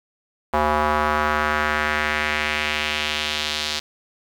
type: tone with band-pass filter sweep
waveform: square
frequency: 75.7 Hz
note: D#2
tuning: 47 cents flat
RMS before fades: -22 dBFS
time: 0.53-3.8 s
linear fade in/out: 10 ms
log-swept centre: 910 to 4200 Hz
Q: 1.9
effects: 7-bit